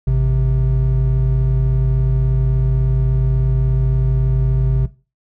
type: tone pair together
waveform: triangle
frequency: 54.35 / 130.8 Hz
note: A1 / C3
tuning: -21 / 0 cents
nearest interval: octave + minor third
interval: 1521 cents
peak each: -14 / -13 dBFS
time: 0.07-4.86 s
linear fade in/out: 5 ms
effects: noise-tail reverb RT60 0.3 s tail -17 dB re dry